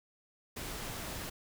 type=noise; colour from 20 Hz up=pink; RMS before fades=-41 dBFS; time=0.56-1.3 s; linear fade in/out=10 ms; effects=none